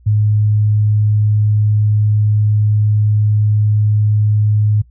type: tone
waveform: sine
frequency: 105.7 Hz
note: G#2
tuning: 31 cents sharp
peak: -10 dBFS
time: 0.06-4.82 s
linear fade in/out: 10 ms
effects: noise-tail reverb RT60 0.1 s tail -19 dB re dry + added 60 Hz sine -43 dBFS peak until 4.9 s